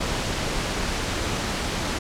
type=noise; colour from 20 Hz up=pink; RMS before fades=-26 dBFS; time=0-1.99 s; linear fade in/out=10 ms; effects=low-pass 7000 Hz 12 dB/octave